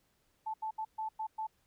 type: tone bursts at uneven times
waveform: sine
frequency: 875 Hz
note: A5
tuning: 10 cents flat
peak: -34 dBFS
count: 6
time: 0.46-0.54 / 0.62-0.71 / 0.78-0.85 / 0.98-1.09 / 1.19-1.27 / 1.38-1.47 s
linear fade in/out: 10 ms
effects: pink hiss -74 dBFS RMS until 1.66 s